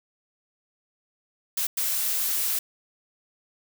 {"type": "noise bursts at uneven times", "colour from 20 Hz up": "blue", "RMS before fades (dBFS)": -26, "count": 2, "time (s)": [[1.57, 1.67], [1.77, 2.59]], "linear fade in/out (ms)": 5, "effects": []}